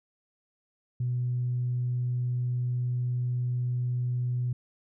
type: tone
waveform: sine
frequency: 123.47 Hz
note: B2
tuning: in tune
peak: -25 dBFS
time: 1-4.53 s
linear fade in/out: 5 ms
effects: tanh soft clip ceiling -21 dBFS